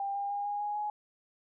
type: tone with pitch steps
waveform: sine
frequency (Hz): 795 / 803.3 / 811.7 / 820.2 / 828.8 / 837.4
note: G5 / G5 / G#5 / G#5 / G#5 / G#5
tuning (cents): +24 / +42 / -40 / -22 / -4 / +14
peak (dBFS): -31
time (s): 0-0.9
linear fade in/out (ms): 2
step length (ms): 150
effects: none